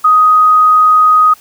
sine tone, 1251 Hz, D#6, 9 cents sharp, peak -4 dBFS, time 0.04-1.34 s, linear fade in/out 10 ms, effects white hiss -42 dBFS RMS until 1.4 s

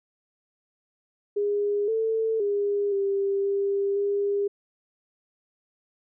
sine tone with pitch steps, 409.7 / 445.4 / 406.1 / 395.5 / 398.1 / 403.5 Hz, G#4 / A4 / G#4 / G4 / G4 / G#4, -24 / +21 / -39 / +15 / +27 / -50 cents, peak -22 dBFS, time 1.36-4.48 s, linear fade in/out 10 ms, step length 520 ms, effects none

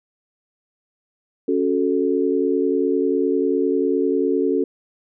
sine chord, F# minor, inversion second, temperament equal, 277.2 / 370 / 440 Hz, C#4 / F#4 / A4, 0 / 0 / 0 cents, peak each -21 / -21 / -21 dBFS, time 1.48-4.64 s, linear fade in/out 5 ms, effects none

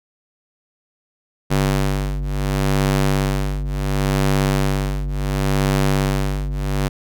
sawtooth ring-modulated tone, 97.5 Hz, G2, 9 cents flat, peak -10 dBFS, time 1.5-6.89 s, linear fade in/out 20 ms, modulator 48.4 Hz, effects none

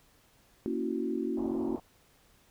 sine chord, F# dominant seventh, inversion first, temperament equal, 233.1 / 277.2 / 329.6 / 370 Hz, A#3 / C#4 / E4 / F#4, 0 / 0 / 0 / 0 cents, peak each -35 dBFS, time 0.66-1.76 s, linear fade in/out 0 ms
white low-pass noise, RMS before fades -44 dBFS, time 1.37-1.8 s, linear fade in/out 5 ms, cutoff 980 Hz, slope 48 dB/octave
effects pink hiss -64 dBFS RMS until 2.5 s

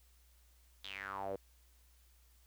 sawtooth tone with band-pass filter sweep, 98 Hz, G2, in tune, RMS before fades -43 dBFS, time 0.84-1.36 s, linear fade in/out 5 ms, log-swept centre 3700 to 470 Hz, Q 6.5, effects added 60 Hz sine -64 dBFS peak until 2.46 s + white hiss -71 dBFS RMS until 2.46 s

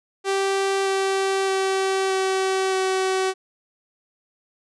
sawtooth tone with pitch steps, 390 / 387.1 / 384.2 / 381.3 / 378.5 Hz, G4 / G4 / G4 / G4 / F#4, -9 / -22 / -35 / -48 / +39 cents, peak -16 dBFS, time 0.24-3.34 s, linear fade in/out 50 ms, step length 620 ms, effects resampled to 22050 Hz

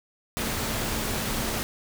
sine tone in noise, 221.9 Hz, A3, 15 cents sharp, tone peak -37 dBFS, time 0.37-1.63 s, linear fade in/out 0 ms, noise pink, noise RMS -29 dBFS, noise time 0.37-1.63 s, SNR -11 dB, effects none

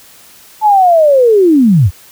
sine linear sweep, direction down, 877 to 73.5 Hz, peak -4 dBFS, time 0.61-1.91 s, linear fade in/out 50 ms, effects white hiss -40 dBFS RMS until 2.11 s

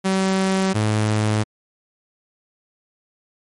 sawtooth tone pair in turn, 190.8 / 107.36 Hz, G3 / A2, -47 / -42 cents, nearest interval minor seventh, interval 995 cents, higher first, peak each -13 dBFS, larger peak neither, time 0.04-0.74 / 0.74-1.44 s, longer neither, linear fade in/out 20 ms, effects MP3 48 kbps

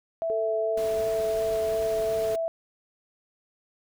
sine tone, 659.3 Hz, E5, in tune, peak -25 dBFS, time 0.22-2.48 s, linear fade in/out 0 ms
sine tone with vibrato, 441.3 Hz, A4, 5 cents sharp, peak -28 dBFS, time 0.3-2.35 s, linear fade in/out 0 ms, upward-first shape sine, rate 2.8 Hz, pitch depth 13 cents each way
pink noise, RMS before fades -41 dBFS, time 0.77-2.36 s, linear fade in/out 5 ms
effects none

